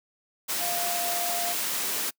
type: tone in noise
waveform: sine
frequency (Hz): 698.5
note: F5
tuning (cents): 0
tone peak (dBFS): -31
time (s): 0.6-1.54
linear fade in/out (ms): 20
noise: white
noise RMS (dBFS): -29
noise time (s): 0.48-2.11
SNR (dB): -5
effects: noise-tail reverb RT60 0.1 s tail -26 dB re dry + high-pass 200 Hz 12 dB/octave